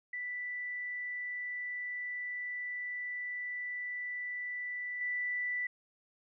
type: tone with level steps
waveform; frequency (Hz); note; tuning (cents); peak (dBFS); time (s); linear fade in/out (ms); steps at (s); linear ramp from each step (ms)
sine; 1975.5; B6; 0; -36 / -32; 0.13-5.67; 5; 5.01; 2
effects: none